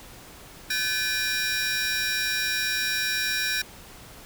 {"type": "tone cluster", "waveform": "45% pulse", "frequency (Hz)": [1531, 1728, 2417, 3908, 5570], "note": ["G6", "A6", "D7", "B7", "F8"], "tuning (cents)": [-41, -32, 49, -19, -5], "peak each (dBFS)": -31, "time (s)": [0.7, 3.62], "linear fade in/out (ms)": 5, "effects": ["pink hiss -46 dBFS RMS until 4.25 s"]}